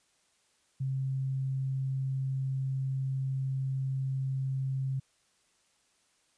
sine tone, 133.5 Hz, C3, 35 cents sharp, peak -29 dBFS, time 0.8-5 s, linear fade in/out 10 ms, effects white hiss -70 dBFS RMS until 6.37 s + resampled to 22050 Hz

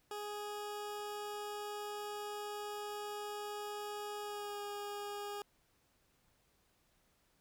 20% pulse tone with pitch glide, 415.3 to 410.1 Hz, G#4 to G#4, 0 to -22 cents, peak -36 dBFS, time 0.11-5.42 s, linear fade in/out 2 ms, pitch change -22 cents, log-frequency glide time 4.22-4.61 s, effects pink hiss -74 dBFS RMS until 7.4 s

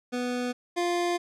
25% pulse tone pair in turn, 246.9 / 349.2 Hz, B3 / F4, 0 / 0 cents, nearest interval tritone, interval 600 cents, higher second, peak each -24 / -21 dBFS, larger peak second, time 0.12-0.53 / 0.76-1.18 s, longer second, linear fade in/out 20 ms, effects low-pass 8000 Hz 12 dB/octave

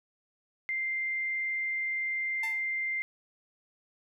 sine tone, 2093 Hz, C7, in tune, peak -29 dBFS, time 0.69-3.02 s, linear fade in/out 0 ms
sawtooth tone with exponential decay, 894 Hz, A5, 27 cents sharp, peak -32 dBFS, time 2.43-2.68 s, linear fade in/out 5 ms, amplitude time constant 54 ms
effects none

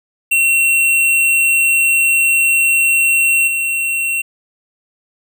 square tone with level steps, 2725 Hz, F7, 43 cents flat, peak -11 / -16 dBFS, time 0.31-4.22 s, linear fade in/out 10 ms, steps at 3.47 s, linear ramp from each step 10 ms, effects none

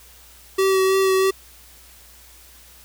square tone with vibrato, 382.4 Hz, G4, 43 cents flat, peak -16 dBFS, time 0.58-1.31 s, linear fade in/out 10 ms, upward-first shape sine, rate 3.1 Hz, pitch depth 15 cents each way, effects added 60 Hz sine -51 dBFS peak until 2.84 s + white hiss -48 dBFS RMS until 2.84 s

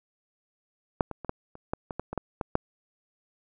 clicks, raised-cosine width 1 ms, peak -8 / -21 / -24 / -14 / -30 / -14 / -20 / -17 / -20 / -14 / -15 / -8 dBFS, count 12, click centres 1.008 / 1.113 / 1.247 / 1.294 / 1.554 / 1.735 / 1.908 / 1.996 / 2.13 / 2.177 / 2.412 / 2.554 s, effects none

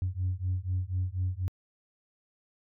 sine beating tone pair, 90 / 94.1 Hz, F#2 / F#2, -47 / +30 cents, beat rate 4.1 Hz, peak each -30 dBFS, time 0.02-1.48 s, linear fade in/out 0 ms, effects tanh soft clip ceiling -23 dBFS

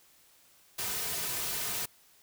white noise with comb filter, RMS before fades -34 dBFS, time 0.78-1.86 s, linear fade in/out 10 ms, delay 3.6 ms, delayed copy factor -0.5, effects white hiss -62 dBFS RMS until 2.22 s

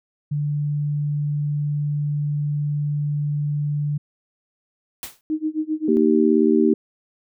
sine tone, 146.83 Hz, D3, in tune, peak -20 dBFS, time 0.31-3.98 s, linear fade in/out 10 ms
white noise with exponential decay, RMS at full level -28 dBFS, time 5.03-5.21 s, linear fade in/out 1 ms, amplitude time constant 38 ms
sine tone with tremolo, 311.1 Hz, D#4, in tune, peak -18 dBFS, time 5.3-5.97 s, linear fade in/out 0 ms, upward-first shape sine, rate 7.6 Hz, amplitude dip 95%
sine chord, Eb major, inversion second, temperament just, 233.3 / 311.1 / 388.9 Hz, Bb3 / Eb4 / G4, +2 / 0 / -14 cents, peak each -18 dBFS, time 5.88-6.74 s, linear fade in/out 5 ms
effects none

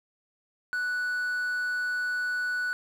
triangle tone with quantisation, 1480 Hz, F#6, in tune, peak -25 dBFS, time 0.73-2.73 s, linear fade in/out 0 ms, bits 8, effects none

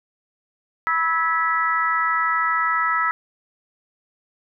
harmonic tone with a mistuned harmonic, 326.7 Hz, E4, 15 cents flat, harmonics 3 / 4 / 5 / 6, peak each -27 / -20 / -28 / -24 dBFS, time 0.87-3.11 s, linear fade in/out 0 ms, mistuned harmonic 5, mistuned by +40 cents, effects none

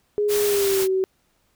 sine tone with pitch glide, 415.3 to 378.6 Hz, G#4 to F#4, 0 to +40 cents, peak -18 dBFS, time 0.18-1.04 s, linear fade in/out 0 ms, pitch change -160 cents, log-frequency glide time 0.44-0.86 s
white noise, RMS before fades -27 dBFS, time 0.28-0.88 s, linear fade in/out 50 ms
effects pink hiss -66 dBFS RMS until 1.55 s

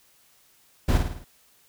brown noise with echo, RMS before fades -20 dBFS, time 0.88-0.98 s, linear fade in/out 10 ms, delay 53 ms, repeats 5, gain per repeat -5 dB, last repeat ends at 1.245 s, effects white hiss -60 dBFS RMS until 1.68 s

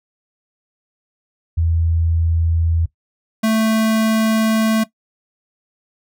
sine / square tone pair in turn, 82.7 / 220.8 Hz, E2 / A3, +6 / +6 cents, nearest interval octave + perfect fourth, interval 1700 cents, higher second, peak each -14 dBFS, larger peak neither, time 1.57-2.86 / 3.43-4.84 s, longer second, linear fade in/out 10 ms, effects noise-tail reverb RT60 0.1 s tail -17 dB re dry

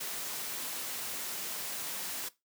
white noise, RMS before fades -38 dBFS, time 0-2.29 s, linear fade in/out 10 ms, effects noise-tail reverb RT60 0.2 s tail -18 dB re dry + high-pass 150 Hz 12 dB/octave

